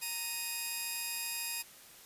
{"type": "tone pair together", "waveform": "5% pulse", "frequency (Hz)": [932.3, 2497], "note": ["A#5", "D#7"], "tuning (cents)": [0, 6], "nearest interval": "octave + perfect fourth", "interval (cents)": 1706, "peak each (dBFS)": [-30, -26], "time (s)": [0.01, 1.63], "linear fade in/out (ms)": 20, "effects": ["white hiss -55 dBFS RMS until 2.05 s", "resampled to 32000 Hz"]}